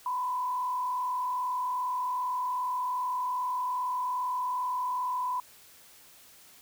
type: tone with frequency modulation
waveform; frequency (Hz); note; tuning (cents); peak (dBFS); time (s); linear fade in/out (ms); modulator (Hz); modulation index
sine; 1000; B5; +21; -28; 0.06-5.4; 2; 42.5; 0.57
effects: white hiss -55 dBFS RMS until 6.61 s